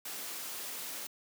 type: noise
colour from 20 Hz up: white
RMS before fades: -41 dBFS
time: 0.05-1.07 s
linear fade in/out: 5 ms
effects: high-pass 200 Hz 12 dB/octave